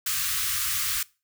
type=band-stop noise; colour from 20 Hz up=white; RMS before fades=-27 dBFS; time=0.06-1.03 s; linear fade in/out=5 ms; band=130 to 1100 Hz; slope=96 dB/octave; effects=noise-tail reverb RT60 0.3 s tail -22 dB re dry